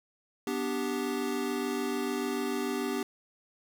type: chord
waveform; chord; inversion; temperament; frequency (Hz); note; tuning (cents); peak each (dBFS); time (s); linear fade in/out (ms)
square; G major; first; equal; 246.9 / 293.7 / 392; B3 / D4 / G4; 0 / 0 / 0; -35 / -36 / -34; 0.47-3.03; 2
effects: none

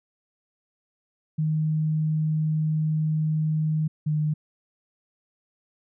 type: tone pair in turn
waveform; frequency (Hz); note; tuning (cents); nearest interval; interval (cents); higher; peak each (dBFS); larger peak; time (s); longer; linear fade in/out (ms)
sine; 155.56 / 152.45; D#3 / D#3; 0 / -35; unison; 35; first; -21; neither; 1.38-3.88 / 4.06-4.34; first; 10
effects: none

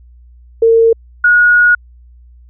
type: tone pair in turn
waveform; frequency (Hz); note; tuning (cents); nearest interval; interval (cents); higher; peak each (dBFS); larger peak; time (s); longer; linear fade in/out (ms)
sine; 455.4 / 1448.9; A#4 / F#6; -40 / -37; octave + minor sixth; 2003; second; -5; neither; 0.62-0.93 / 1.24-1.75; second; 5
effects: added 60 Hz sine -38 dBFS peak until 2.49 s

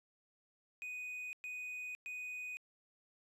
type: tone bursts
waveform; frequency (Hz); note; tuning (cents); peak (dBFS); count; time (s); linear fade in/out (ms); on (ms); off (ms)
triangle; 2489; D#7; 0; -40; 3; 0.82-2.57; 0; 510; 110
effects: resampled to 32000 Hz

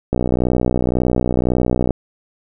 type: click train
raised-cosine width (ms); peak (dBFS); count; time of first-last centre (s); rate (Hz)
2; -3; 111; 0.13-1.907; 61.9
effects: none

